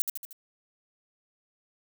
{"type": "noise with echo", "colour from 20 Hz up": "violet", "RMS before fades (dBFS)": -25, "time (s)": [0, 0.02], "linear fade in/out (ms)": 0, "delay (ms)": 77, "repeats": 4, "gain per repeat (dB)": -5, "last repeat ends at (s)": 0.328, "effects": []}